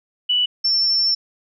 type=tone pair in turn; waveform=sine; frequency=2960 / 5394 Hz; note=F#7 / E8; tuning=0 / +39 cents; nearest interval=minor seventh; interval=1039 cents; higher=second; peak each=-15 dBFS; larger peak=neither; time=0.29-0.46 / 0.64-1.15 s; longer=second; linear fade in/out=10 ms; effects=none